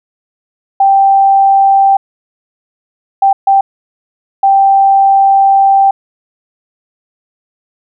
sine tone bursts at uneven times, 784 Hz, G5, in tune, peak -4 dBFS, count 4, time 0.8-1.97 / 3.22-3.33 / 3.47-3.61 / 4.43-5.91 s, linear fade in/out 5 ms, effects none

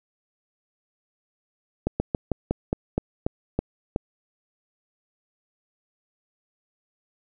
slowing click train, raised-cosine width 2 ms, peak -9 dBFS, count 10, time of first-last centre 1.87-3.961 s, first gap 130 ms, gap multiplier 1.14, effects none

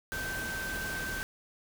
sine tone in noise, 1553 Hz, G6, 17 cents flat, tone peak -35 dBFS, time 0.12-1.23 s, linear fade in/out 0 ms, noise pink, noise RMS -39 dBFS, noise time 0.12-1.23 s, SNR +1 dB, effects none

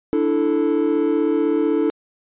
triangle chord, D suspended second, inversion none, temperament equal, 293.7 / 329.6 / 440 Hz, D4 / E4 / A4, 0 / 0 / 0 cents, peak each -18 dBFS, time 0.13-1.9 s, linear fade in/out 0 ms, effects tanh soft clip ceiling -7 dBFS + resampled to 8000 Hz

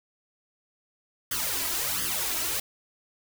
white noise with flanger, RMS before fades -29 dBFS, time 1.31-2.6 s, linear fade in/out 5 ms, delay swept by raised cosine 0.61 to 3.11 ms, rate 1.4 Hz, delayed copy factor +0.8, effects none

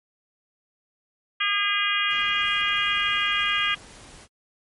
harmonic tone, 407 Hz, G#4, 35 cents flat, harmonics 3 / 4 / 5 / 6 / 7 / 8, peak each -28 / -28 / -28 / -28 / -28 / -28 dBFS, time 1.4-3.75 s, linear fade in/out 10 ms
pink noise, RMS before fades -46 dBFS, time 2.08-4.28 s, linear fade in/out 50 ms
effects MP3 48 kbps

